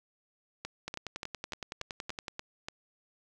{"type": "two click trains", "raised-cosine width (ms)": 0.2, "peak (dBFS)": [-20, -20], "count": [16, 8], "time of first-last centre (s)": [[0.88, 2.282], [0.65, 2.685]], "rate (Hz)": [10.7, 3.44], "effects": []}